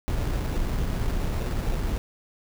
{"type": "noise with sample-and-hold", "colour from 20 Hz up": "brown", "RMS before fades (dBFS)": -26, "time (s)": [0.08, 1.98], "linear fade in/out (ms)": 0, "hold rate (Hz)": 3150, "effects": []}